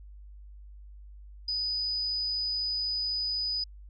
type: tone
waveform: sine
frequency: 4978 Hz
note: D#8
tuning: in tune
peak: -28 dBFS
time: 1.48-3.64 s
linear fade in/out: 5 ms
effects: added 50 Hz sine -45 dBFS peak until 3.89 s